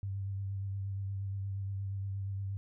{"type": "tone with vibrato", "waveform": "sine", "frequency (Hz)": 98, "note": "G2", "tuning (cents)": 0, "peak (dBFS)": -34, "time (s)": [0.03, 2.57], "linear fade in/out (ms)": 0, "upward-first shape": "triangle", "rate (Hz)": 8.5, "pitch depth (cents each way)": 30, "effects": []}